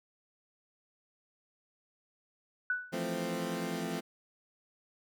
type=tone with exponential decay; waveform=sine; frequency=1485 Hz; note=F#6; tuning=6 cents sharp; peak=-26 dBFS; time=2.7-3.01 s; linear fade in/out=2 ms; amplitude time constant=67 ms
type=chord; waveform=20% pulse; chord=F major seventh; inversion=third; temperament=equal; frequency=164.81 / 174.61 / 220 / 261.6 Hz; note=E3 / F3 / A3 / C4; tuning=0 / 0 / 0 / 0 cents; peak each=-38 / -33 / -34 / -34 dBFS; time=2.92-4.01 s; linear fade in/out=20 ms
effects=none